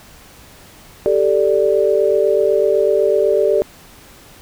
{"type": "chord", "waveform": "sine", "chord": "G suspended second", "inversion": "none", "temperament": "equal", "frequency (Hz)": [392, 440, 587.3], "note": ["G4", "A4", "D5"], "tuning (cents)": [0, 0, 0], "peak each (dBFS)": -16, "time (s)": [1.06, 3.62], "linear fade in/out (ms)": 0, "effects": ["pink hiss -43 dBFS RMS until 4.41 s"]}